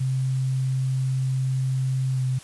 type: tone with pitch glide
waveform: sine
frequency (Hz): 131.2 to 129.17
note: C3 to C3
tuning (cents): +5 to -22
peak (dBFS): -21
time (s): 0-2.39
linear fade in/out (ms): 10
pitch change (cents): -27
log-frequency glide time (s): 2.13-2.21
effects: white hiss -46 dBFS RMS until 2.43 s + resampled to 24000 Hz